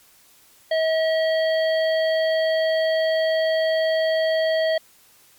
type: harmonic tone with a mistuned harmonic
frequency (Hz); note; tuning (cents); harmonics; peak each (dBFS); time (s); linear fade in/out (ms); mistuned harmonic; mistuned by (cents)
641; E5; -49; 1 / 3 / 5 / 7; -18 / -28 / -32 / -35; 0.71-4.78; 5; 5; +18
effects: white hiss -54 dBFS RMS until 5.38 s + MP3 96 kbps